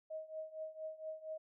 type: tone with tremolo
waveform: sine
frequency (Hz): 630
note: D#5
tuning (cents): +21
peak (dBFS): -39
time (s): 0.1-1.38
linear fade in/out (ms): 10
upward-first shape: triangle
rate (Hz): 4.3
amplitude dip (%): 90
effects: none